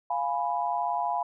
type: chord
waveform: sine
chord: F diminished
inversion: none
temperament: equal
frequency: 698.5 / 830.6 / 987.8 Hz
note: F5 / Ab5 / Cb6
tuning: 0 / 0 / 0 cents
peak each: -30 dBFS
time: 0.1-1.23 s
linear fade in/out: 5 ms
effects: none